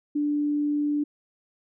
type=tone; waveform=sine; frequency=293.7 Hz; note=D4; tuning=in tune; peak=-22 dBFS; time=0.15-1.04 s; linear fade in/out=10 ms; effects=none